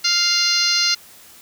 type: harmonic tone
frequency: 698.5 Hz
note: F5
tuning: in tune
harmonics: 2 / 3 / 4 / 5 / 6 / 7 / 8 / 9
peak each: -26 / -26 / -25 / -30 / -19 / -21 / -26 / -27 dBFS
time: 0.04-0.95 s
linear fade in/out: 10 ms
effects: white hiss -45 dBFS RMS until 1.41 s